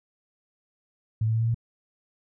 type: tone with pitch steps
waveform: sine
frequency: 110 / 111.47 / 112.96 / 114.47 / 116 Hz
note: A2 / A2 / A2 / A#2 / A#2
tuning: 0 / +23 / +46 / -31 / -8 cents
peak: -21 dBFS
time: 1.21-1.545 s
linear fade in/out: 5 ms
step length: 67 ms
effects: none